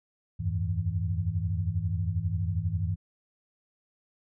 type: tone cluster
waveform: sine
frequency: 79.5 / 89.6 / 101.9 / 161.1 Hz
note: D#2 / F2 / G#2 / E3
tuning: +38 / +45 / -32 / -39 cents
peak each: -37 / -30 / -30 / -34 dBFS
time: 0.39-2.96 s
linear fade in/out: 20 ms
effects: none

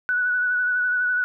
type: tone with vibrato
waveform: sine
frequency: 1480 Hz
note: F#6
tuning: in tune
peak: -19 dBFS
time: 0.09-1.24 s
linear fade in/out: 0 ms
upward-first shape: sine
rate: 12 Hz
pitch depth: 25 cents each way
effects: none

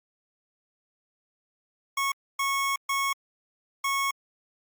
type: tone bursts at uneven times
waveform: 25% pulse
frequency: 1100 Hz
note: C#6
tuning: 14 cents flat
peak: -21 dBFS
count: 4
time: 1.97-2.12 / 2.39-2.76 / 2.89-3.13 / 3.84-4.11 s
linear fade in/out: 5 ms
effects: Opus 48 kbps

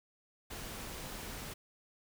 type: noise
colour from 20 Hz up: pink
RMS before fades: -44 dBFS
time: 0.5-1.54 s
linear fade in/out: 10 ms
effects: none

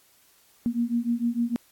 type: beating tone pair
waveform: sine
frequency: 233.1 / 239.7 Hz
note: A#3 / A#3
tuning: 0 / +48 cents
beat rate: 6.6 Hz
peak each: -26 dBFS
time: 0.66-1.56 s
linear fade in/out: 0 ms
effects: white hiss -60 dBFS RMS until 1.71 s + AAC 64 kbps

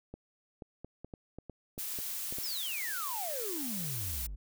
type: clicks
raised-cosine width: 2 ms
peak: -30 dBFS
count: 11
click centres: 0.14 / 0.622 / 0.846 / 1.046 / 1.138 / 1.386 / 1.497 / 1.779 / 1.988 / 2.325 / 2.385 s
type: noise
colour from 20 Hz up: blue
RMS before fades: -38 dBFS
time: 1.78-4.27 s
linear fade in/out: 10 ms
type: exponential sweep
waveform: triangle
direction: down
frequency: 5588 to 43.9 Hz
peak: -36 dBFS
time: 2.43-4.36 s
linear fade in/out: 10 ms
effects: none

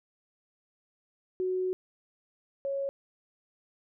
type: tone pair in turn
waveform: sine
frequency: 370 / 552 Hz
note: F#4 / C#5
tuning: 0 / -7 cents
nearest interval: perfect fifth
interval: 693 cents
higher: second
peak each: -27 / -29 dBFS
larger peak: first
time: 1.4-1.73 / 2.65-2.89 s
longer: first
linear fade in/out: 0 ms
effects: none

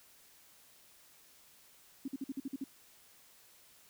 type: tone bursts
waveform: sine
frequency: 271.1 Hz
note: C#4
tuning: 38 cents flat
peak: -35 dBFS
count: 8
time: 2.05-2.641 s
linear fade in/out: 5 ms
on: 31 ms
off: 49 ms
effects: white hiss -62 dBFS RMS until 3.89 s

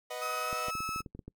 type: chord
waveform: sawtooth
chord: B major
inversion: none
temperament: equal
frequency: 493.9 / 622.3 / 740 Hz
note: B4 / D#5 / F#5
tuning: 0 / 0 / 0 cents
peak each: -37 / -36 / -39 dBFS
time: 0.1-0.71 s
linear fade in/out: 10 ms
type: tone with pitch glide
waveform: 35% pulse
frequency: 1270 to 1298.9 Hz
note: D#6 to E6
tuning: +35 to -26 cents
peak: -32 dBFS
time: 0.21-1.02 s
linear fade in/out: 20 ms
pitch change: +39 cents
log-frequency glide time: 0.4-0.59 s
type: clicks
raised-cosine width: 3 ms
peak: -30 dBFS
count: 11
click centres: 0.529 / 0.684 / 0.753 / 0.805 / 0.891 / 0.961 / 1.005 / 1.062 / 1.15 / 1.192 / 1.28 s
effects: noise-tail reverb RT60 0.1 s tail -24 dB re dry

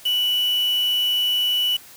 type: tone with quantisation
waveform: sine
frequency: 2960 Hz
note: F#7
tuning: in tune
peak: -18 dBFS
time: 0.05-1.77 s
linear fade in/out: 10 ms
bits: 5
effects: white hiss -45 dBFS RMS until 1.96 s

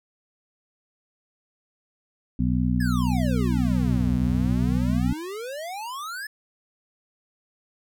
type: harmonic tone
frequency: 61.74 Hz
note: B1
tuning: in tune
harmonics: 1 / 2 / 3 / 4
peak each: -26 / -26 / -25 / -25 dBFS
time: 2.39-5.13 s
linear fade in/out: 5 ms
type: exponential two-way sweep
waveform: square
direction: down then up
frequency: 1760 to 66.7 to 1760 Hz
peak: -32 dBFS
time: 2.8-6.27 s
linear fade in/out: 5 ms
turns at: 4.18 s
effects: none

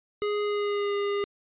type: tone with pitch glide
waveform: square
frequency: 415.3 to 405.3 Hz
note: G#4 to G#4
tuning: 0 to -42 cents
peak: -26 dBFS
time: 0.22-1.24 s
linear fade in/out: 0 ms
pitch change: -42 cents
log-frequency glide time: 0.43-0.94 s
effects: resampled to 8000 Hz

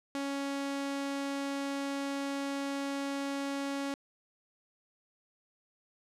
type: tone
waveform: sawtooth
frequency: 278.1 Hz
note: C#4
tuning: 6 cents sharp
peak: -29 dBFS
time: 0.15-3.94 s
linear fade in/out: 0 ms
effects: low-pass 9000 Hz 12 dB/octave

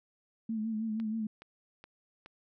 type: tone with vibrato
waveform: sine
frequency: 220 Hz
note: A3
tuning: in tune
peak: -31 dBFS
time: 0.49-1.27 s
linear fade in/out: 5 ms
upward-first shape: sine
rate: 6.3 Hz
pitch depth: 49 cents each way
type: click train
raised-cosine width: 0.3 ms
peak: -33 dBFS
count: 4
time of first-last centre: 1-2.261 s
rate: 2.38 Hz
effects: none

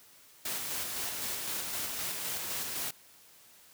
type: noise with tremolo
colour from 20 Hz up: white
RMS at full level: -35 dBFS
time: 0.45-2.91 s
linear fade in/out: 5 ms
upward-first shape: square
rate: 3.9 Hz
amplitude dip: 25%
effects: white hiss -58 dBFS RMS until 3.73 s + high-pass 60 Hz 12 dB/octave

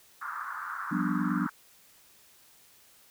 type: band-pass noise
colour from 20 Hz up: pink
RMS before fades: -37 dBFS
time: 0.21-1.5 s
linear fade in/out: 10 ms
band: 1100 to 1500 Hz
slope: 48 dB/octave
type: chord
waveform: sine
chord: G dominant seventh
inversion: third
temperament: just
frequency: 176.4 / 196 / 245 / 294 Hz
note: F3 / G3 / B3 / D4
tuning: +18 / 0 / -14 / +2 cents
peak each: -32 dBFS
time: 0.91-1.47 s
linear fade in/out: 10 ms
effects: white hiss -59 dBFS RMS until 3.1 s

